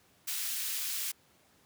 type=high-pass noise; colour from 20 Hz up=white; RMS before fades=-35 dBFS; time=0.27-1.12 s; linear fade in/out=10 ms; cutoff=2100 Hz; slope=12 dB/octave; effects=pink hiss -65 dBFS RMS until 1.65 s + high-pass 100 Hz 12 dB/octave